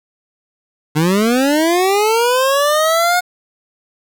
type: linear sweep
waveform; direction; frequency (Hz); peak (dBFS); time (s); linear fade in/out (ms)
25% pulse; up; 146.83 to 726; -8; 0.95-3.21; 20
effects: 7-bit